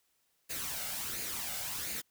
white noise with flanger, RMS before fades -38 dBFS, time 0.49-2.02 s, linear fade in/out 20 ms, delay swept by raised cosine 0.44 to 1.42 ms, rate 1.4 Hz, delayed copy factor +0.55, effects white hiss -75 dBFS RMS until 2.1 s

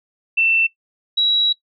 sine tone pair in turn, 2679 / 3882 Hz, E7 / B7, +27 / -31 cents, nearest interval tritone, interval 642 cents, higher second, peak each -13 dBFS, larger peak neither, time 0.37-0.67 / 1.17-1.53 s, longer second, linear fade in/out 10 ms, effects noise-tail reverb RT60 0.1 s tail -18 dB re dry

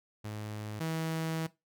sawtooth tone pair in turn, 106.3 / 161.49 Hz, G#2 / E3, +41 / -35 cents, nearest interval perfect fifth, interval 724 cents, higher second, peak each -34 / -28 dBFS, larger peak second, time 0.24-0.8 / 0.8-1.47 s, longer second, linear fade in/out 10 ms, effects noise-tail reverb RT60 0.2 s tail -17 dB re dry

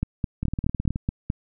two click trains, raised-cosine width 5 ms, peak -14 / -11 dBFS, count 11 / 7, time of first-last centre 0.43-0.959 / 0.03-1.301 s, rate 18.9 / 4.72 Hz, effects none

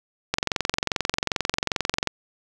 click train, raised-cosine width 0.2 ms, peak -4 dBFS, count 40, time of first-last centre 0.34-2.073 s, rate 22.5 Hz, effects none

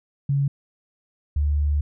sine tone pair in turn, 139.9 / 73.26 Hz, C#3 / D2, +16 / -4 cents, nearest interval major seventh, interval 1120 cents, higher first, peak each -18 dBFS, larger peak neither, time 0.29-0.48 / 1.36-1.81 s, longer second, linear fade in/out 5 ms, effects none

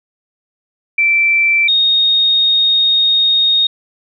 sine tone pair in turn, 2337 / 3718 Hz, D7 / A#7, -9 / -5 cents, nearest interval minor sixth, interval 804 cents, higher second, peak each -9 dBFS, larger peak neither, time 0.98-1.68 / 1.68-3.67 s, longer second, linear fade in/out 5 ms, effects none

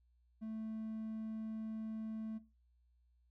triangle tone, 220 Hz, A3, in tune, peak -39 dBFS, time 0.41-2.39 s, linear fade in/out 20 ms, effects noise-tail reverb RT60 0.3 s tail -17 dB re dry + added 60 Hz sine -69 dBFS peak until 3.3 s

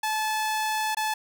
sawtooth tone with dropouts, 866 Hz, A5, 28 cents flat, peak -21 dBFS, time 0.03-1.14 s, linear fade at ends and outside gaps 5 ms, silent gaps 0.948-0.969 s, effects none

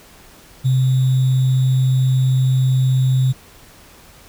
sine tone with sample-and-hold, 130.1 Hz, C3, 9 cents flat, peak -12 dBFS, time 0.64-3.33 s, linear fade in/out 20 ms, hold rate 3675 Hz, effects pink hiss -45 dBFS RMS until 4.28 s

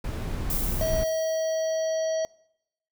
brown noise, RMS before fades -29 dBFS, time 0.04-1.04 s, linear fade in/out 5 ms
violet noise with exponential decay, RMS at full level -28 dBFS, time 0.5-2.16 s, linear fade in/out 2 ms, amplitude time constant 360 ms
harmonic tone, 641 Hz, E5, 49 cents flat, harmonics 1 / 3 / 5 / 7 / 9, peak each -24 / -43 / -45 / -44 / -40 dBFS, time 0.81-2.25 s, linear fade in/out 0 ms
effects noise-tail reverb RT60 0.8 s tail -23 dB re dry

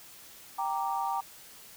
sine chord, G minor, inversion none, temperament equal, 784 / 932.3 / 1174.7 Hz, G5 / Bb5 / D6, 0 / 0 / 0 cents, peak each -32 / -32 / -36 dBFS, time 0.58-1.21 s, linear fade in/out 10 ms, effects white hiss -51 dBFS RMS until 1.76 s

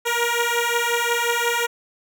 10% pulse beating tone pair, 470 / 475.6 Hz, A#4 / A#4, +14 / +35 cents, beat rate 5.6 Hz, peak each -14 dBFS, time 0.05-1.67 s, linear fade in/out 20 ms, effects none

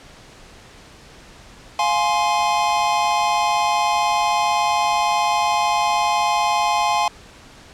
square chord, F minor, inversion none, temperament just, 698.5 / 838.1 / 1047.7 Hz, F5 / Ab5 / C6, 0 / +16 / +2 cents, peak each -24 / -20 / -22 dBFS, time 1.79-7.08 s, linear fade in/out 2 ms, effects pink hiss -44 dBFS RMS until 7.73 s + low-pass 7000 Hz 12 dB/octave

